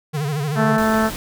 square tone with vibrato, 146.8 Hz, D3, in tune, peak -21 dBFS, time 0.13-0.78 s, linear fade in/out 20 ms, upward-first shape sine, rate 13 Hz, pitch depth 110 cents each way
harmonic tone, 220 Hz, A3, in tune, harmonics 1 / 2 / 3 / 4 / 5 / 6 / 7 / 8, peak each -18 / -25 / -22 / -25 / -29 / -24 / -28 / -28 dBFS, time 0.55-1.11 s, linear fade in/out 50 ms
pink noise, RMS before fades -30 dBFS, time 0.78-1.16 s, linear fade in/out 0 ms
effects none

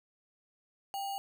sine tone with sample-and-hold, 790 Hz, G5, 13 cents sharp, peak -34 dBFS, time 0.94-1.18 s, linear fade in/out 0 ms, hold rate 3675 Hz, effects none

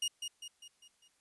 sawtooth tone with echo, 2864 Hz, F7, 43 cents sharp, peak -28 dBFS, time 0.02-0.08 s, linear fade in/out 5 ms, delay 200 ms, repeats 5, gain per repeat -6 dB, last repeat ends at 1.08 s, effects white hiss -73 dBFS RMS until 1.2 s + resampled to 24000 Hz

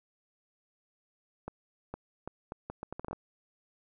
accelerating click train, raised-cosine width 1 ms, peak -24 dBFS, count 12, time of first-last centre 1.48-3.13 s, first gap 460 ms, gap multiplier 0.73, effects none

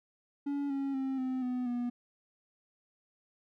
triangle tone with pitch steps, 283.6 / 274.9 / 266.4 / 258.3 / 250.3 / 242.6 Hz, C#4 / C#4 / C4 / C4 / B3 / B3, +40 / -14 / +31 / -22 / +23 / -31 cents, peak -29 dBFS, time 0.46-1.9 s, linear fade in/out 10 ms, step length 240 ms, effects none

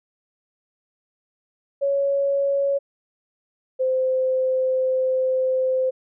sine tone pair in turn, 557 / 518.2 Hz, C#5 / C5, +8 / -17 cents, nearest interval minor second, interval 125 cents, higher first, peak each -18 dBFS, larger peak neither, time 1.81-2.79 / 3.79-5.91 s, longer second, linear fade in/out 20 ms, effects none

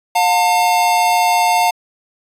square tone pair together, 713.5 / 899 Hz, F5 / A5, +37 / +37 cents, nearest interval major third, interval 400 cents, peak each -15 dBFS, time 0.15-1.71 s, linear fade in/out 10 ms, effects resampled to 32000 Hz

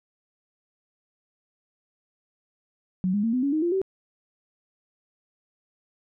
sine tone with pitch steps, 185 / 205.3 / 227.8 / 252.7 / 280.4 / 311.1 / 345.2 / 383 Hz, F#3 / G#3 / A#3 / B3 / C#4 / D#4 / F4 / G4, 0 / -20 / -40 / +40 / +20 / 0 / -20 / -40 cents, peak -21 dBFS, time 3.04-3.816 s, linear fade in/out 0 ms, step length 97 ms, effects none

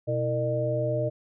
sine tone cluster, 123.7 / 326.3 / 454.7 / 605 Hz, B2 / E4 / A#4 / D#5, +3 / -18 / -43 / -49 cents, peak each -28 / -35 / -33 / -27 dBFS, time 0.07-1.1 s, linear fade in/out 20 ms, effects none

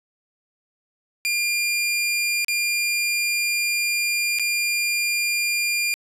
sawtooth tone with dropouts, 2400 Hz, D7, 37 cents sharp, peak -17 dBFS, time 1.25-5.94 s, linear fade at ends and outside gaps 0 ms, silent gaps 2.446-2.483 / 4.387-4.396 s, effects resampled to 32000 Hz

